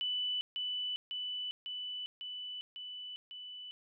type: tone with echo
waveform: sine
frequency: 2984 Hz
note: F#7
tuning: 14 cents sharp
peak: -32 dBFS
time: 0.01-0.41 s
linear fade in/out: 0 ms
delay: 550 ms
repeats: 6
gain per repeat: -2 dB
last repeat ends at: 3.71 s
effects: none